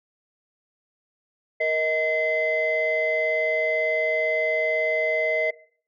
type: tone cluster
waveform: sine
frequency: 468.4 / 630 / 2052 Hz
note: A#4 / D#5 / C7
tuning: +8 / +21 / -34 cents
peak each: -27 / -23 / -23 dBFS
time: 1.6-5.51 s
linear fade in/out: 10 ms
effects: noise-tail reverb RT60 0.5 s tail -20 dB re dry + tanh soft clip ceiling -14 dBFS